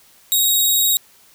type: tone with vibrato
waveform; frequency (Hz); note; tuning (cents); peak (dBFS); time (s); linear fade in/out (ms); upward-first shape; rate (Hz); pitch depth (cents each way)
5% pulse; 3787; A#7; +27; -7; 0.32-0.97; 0; sine; 19; 10
effects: white hiss -51 dBFS RMS until 1.34 s